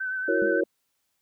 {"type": "tone with vibrato", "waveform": "sine", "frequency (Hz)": 1523, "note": "F#6", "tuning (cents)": 50, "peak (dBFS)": -27, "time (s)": [0, 0.61], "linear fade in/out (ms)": 10, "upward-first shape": "sine", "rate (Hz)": 8.8, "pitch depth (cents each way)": 26}
{"type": "chord", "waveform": "sine", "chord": "F# dominant seventh", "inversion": "third", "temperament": "equal", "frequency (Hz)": [329.6, 370, 466.2, 554.4], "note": ["E4", "F#4", "A#4", "C#5"], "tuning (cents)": [0, 0, 0, 0], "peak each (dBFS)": -27, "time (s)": [0.28, 0.64], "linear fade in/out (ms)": 5}
{"type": "tone with exponential decay", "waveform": "sine", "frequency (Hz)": 211.1, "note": "G#3", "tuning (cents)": 29, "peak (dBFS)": -30, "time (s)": [0.42, 0.66], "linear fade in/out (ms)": 0, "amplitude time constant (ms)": 52}
{"effects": ["white hiss -75 dBFS RMS until 1.21 s"]}